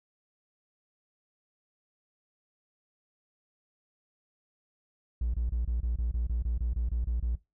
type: tone bursts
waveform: triangle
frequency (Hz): 58.7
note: A#1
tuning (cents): +13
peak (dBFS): -24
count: 14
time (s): 5.21-7.355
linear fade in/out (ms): 5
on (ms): 130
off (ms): 25
effects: noise-tail reverb RT60 0.2 s tail -20 dB re dry + tanh soft clip ceiling -21 dBFS